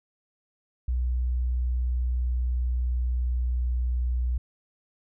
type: tone with pitch glide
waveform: sine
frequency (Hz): 61.74 to 61.31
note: B1 to B1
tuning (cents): 0 to -12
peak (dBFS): -23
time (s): 0.88-4.38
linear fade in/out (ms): 5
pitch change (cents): -12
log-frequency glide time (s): 1.22-3.73
effects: none